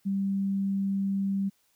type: tone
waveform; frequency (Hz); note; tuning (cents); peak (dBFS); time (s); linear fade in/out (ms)
sine; 196; G3; 0; -25; 0.05-1.5; 20
effects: white hiss -69 dBFS RMS until 1.75 s